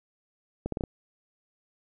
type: accelerating click train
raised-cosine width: 2 ms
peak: -17 dBFS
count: 5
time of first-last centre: 0.66-0.838 s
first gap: 63 ms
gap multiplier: 0.77
effects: none